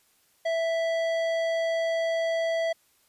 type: tone with tanh clipping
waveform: sine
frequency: 659.3 Hz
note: E5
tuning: in tune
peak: -26 dBFS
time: 0.45-2.73 s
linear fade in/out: 10 ms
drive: 14 dB
effects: white hiss -65 dBFS RMS until 3.08 s + resampled to 32000 Hz